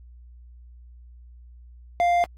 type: tone with hard clipping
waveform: sine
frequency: 698.5 Hz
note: F5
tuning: in tune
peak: -19 dBFS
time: 2-2.24 s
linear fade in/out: 0 ms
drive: 6 dB
effects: added 60 Hz sine -44 dBFS peak until 2.37 s + AAC 48 kbps